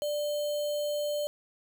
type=tone with sample-and-hold; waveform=sine; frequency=590 Hz; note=D5; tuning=8 cents sharp; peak=-28 dBFS; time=0.02-1.27 s; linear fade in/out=0 ms; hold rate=3675 Hz; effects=none